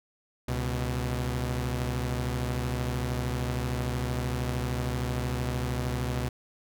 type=tone pair together; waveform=sawtooth; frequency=68.39 / 123.7 Hz; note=C#2 / B2; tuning=-23 / +3 cents; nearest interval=minor seventh; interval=1026 cents; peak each=-28 / -26 dBFS; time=0.48-6.29 s; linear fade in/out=5 ms; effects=none